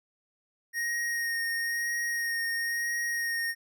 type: tone with vibrato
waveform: square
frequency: 1864.7 Hz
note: A#6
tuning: in tune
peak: -29 dBFS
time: 0.73-3.55 s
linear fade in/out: 50 ms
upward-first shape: sine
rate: 1 Hz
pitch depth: 15 cents each way
effects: none